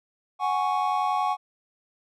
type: chord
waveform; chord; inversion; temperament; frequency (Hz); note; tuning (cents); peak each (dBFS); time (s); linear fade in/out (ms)
triangle; F# suspended second; none; equal; 740 / 830.6 / 1108.7; F#5 / G#5 / C#6; 0 / 0 / 0; -25; 0.39-1.37; 50
effects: none